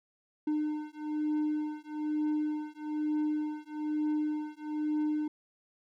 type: beating tone pair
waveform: triangle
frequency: 302.5 / 303.6 Hz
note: D#4 / D#4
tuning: -49 / -42 cents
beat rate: 1.1 Hz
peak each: -31 dBFS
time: 0.47-5.28 s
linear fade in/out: 5 ms
effects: none